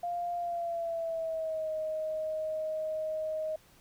sine tone with pitch glide, 698.5 to 625.9 Hz, F5 to D#5, 0 to +10 cents, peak -31 dBFS, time 0.03-3.56 s, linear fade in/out 5 ms, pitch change -190 cents, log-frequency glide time 0.37-1.71 s, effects pink hiss -61 dBFS RMS until 3.8 s

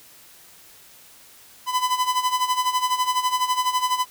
45% pulse tone with tremolo, 1005 Hz, B5, 30 cents sharp, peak -17 dBFS, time 1.66-4.06 s, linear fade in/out 50 ms, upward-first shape sine, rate 12 Hz, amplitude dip 75%, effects white hiss -49 dBFS RMS until 4.1 s

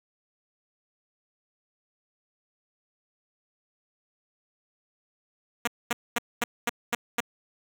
5% pulse tone bursts, 237.9 Hz, A#3, 35 cents sharp, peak -12 dBFS, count 7, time 5.65-7.205 s, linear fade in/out 5 ms, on 25 ms, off 230 ms, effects none

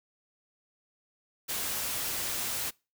white noise, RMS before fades -33 dBFS, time 1.48-2.71 s, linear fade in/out 20 ms, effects noise-tail reverb RT60 0.3 s tail -25 dB re dry

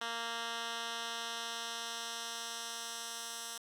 10% pulse tone with band-pass filter sweep, 231.6 Hz, A#3, 11 cents flat, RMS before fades -41 dBFS, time 0.01-3.58 s, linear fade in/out 5 ms, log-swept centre 2700 to 7600 Hz, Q 0.86, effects 11-bit

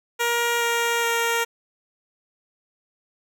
10% pulse tone with pitch steps, 472.1 / 468.6 / 465.1 Hz, A#4 / A#4 / A#4, +22 / +9 / -4 cents, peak -12 dBFS, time 0.19-1.45 s, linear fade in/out 20 ms, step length 420 ms, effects none

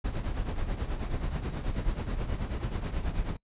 brown noise with tremolo, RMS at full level -28 dBFS, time 0.04-3.37 s, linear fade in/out 10 ms, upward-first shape triangle, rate 9.3 Hz, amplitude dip 75%, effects noise-tail reverb RT60 0.1 s tail -24 dB re dry + resampled to 8000 Hz

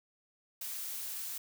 blue noise, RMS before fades -40 dBFS, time 0.61-1.38 s, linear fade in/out 5 ms, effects none

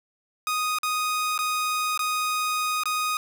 sawtooth tone with dropouts, 1244.5 Hz, D#6, in tune, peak -20 dBFS, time 0.47-3.17 s, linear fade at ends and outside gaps 1 ms, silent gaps 0.786-0.832 / 1.378-1.389 / 1.976-1.992 / 2.835-2.856 s, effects none

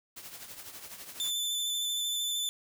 white noise with tremolo, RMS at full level -43 dBFS, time 0.16-1.31 s, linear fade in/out 10 ms, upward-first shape triangle, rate 12 Hz, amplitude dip 65%
sawtooth tone with vibrato, 3520 Hz, A7, in tune, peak -27 dBFS, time 1.2-2.49 s, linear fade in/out 0 ms, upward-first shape square, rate 13 Hz, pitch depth 16 cents each way
effects none

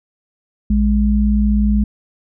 sine tone pair together, 58.28 / 207.7 Hz, A#1 / G#3, 0 / 0 cents, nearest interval octave + minor seventh, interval 2200 cents, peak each -14 dBFS, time 0.7-1.84 s, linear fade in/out 5 ms, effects none

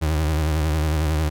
35% pulse tone with vibrato, 77.5 Hz, D#2, 6 cents flat, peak -17 dBFS, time 0.01-1.3 s, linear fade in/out 20 ms, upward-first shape triangle, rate 11 Hz, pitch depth 89 cents each way, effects none

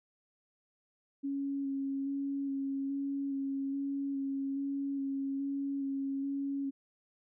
sine tone with vibrato, 275.7 Hz, C#4, 9 cents flat, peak -32 dBFS, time 1.23-6.71 s, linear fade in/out 20 ms, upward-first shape square, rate 1.2 Hz, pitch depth 13 cents each way, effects none

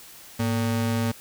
square ring-modulated tone, 169.9 Hz, F3, 47 cents flat, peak -20 dBFS, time 0.39-1.12 s, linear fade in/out 10 ms, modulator 63.9 Hz, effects white hiss -46 dBFS RMS until 1.2 s

